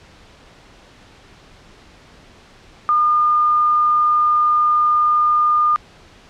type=tone; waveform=sine; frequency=1213 Hz; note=D#6; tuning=44 cents flat; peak=-12 dBFS; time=2.89-5.76 s; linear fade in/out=0 ms; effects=pink hiss -46 dBFS RMS until 6.29 s + low-pass 5000 Hz 12 dB/octave